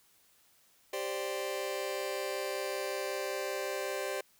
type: chord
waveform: sawtooth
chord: G suspended fourth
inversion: none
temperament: just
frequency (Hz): 392 / 522.7 / 588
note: G4 / C5 / D5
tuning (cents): 0 / -2 / +2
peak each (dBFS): -34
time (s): 0.93-4.21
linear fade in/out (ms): 5
effects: white hiss -66 dBFS RMS until 4.39 s